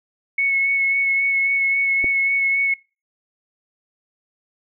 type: tone with vibrato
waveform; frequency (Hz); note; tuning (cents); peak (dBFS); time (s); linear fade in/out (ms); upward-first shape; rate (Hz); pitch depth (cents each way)
sine; 2201; C#7; -13; -16; 0.38-2.74; 5; sine; 3.7; 15
type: clicks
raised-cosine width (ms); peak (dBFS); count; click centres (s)
2; -17; 2; 2.042 / 2.045
effects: noise-tail reverb RT60 0.3 s tail -22 dB re dry